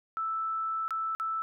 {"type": "tone with dropouts", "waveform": "sine", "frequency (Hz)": 1318.5, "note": "E6", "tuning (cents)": 0, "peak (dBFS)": -29, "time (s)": [0.17, 1.42], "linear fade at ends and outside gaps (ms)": 0, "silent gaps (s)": [[0.88, 0.907], [1.15, 1.199]], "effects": []}